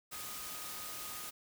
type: tone in noise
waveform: sine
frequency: 1244.5 Hz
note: D#6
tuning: in tune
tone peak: -52 dBFS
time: 0.11-1.31 s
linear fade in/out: 20 ms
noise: white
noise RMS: -44 dBFS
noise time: 0.11-1.31 s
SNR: -11 dB
effects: none